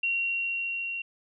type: tone with level ramp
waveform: sine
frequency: 2747 Hz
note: F7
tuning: 29 cents flat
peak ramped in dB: -24 to -31 dBFS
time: 0.03-1.02 s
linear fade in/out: 5 ms
effects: none